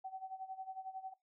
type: tone with tremolo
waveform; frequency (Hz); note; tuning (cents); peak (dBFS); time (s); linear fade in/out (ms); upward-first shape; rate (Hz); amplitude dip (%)
sine; 761; F#5; +48; -40; 0.04-1.14; 10; sine; 11; 85
effects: noise-tail reverb RT60 0.2 s tail -20 dB re dry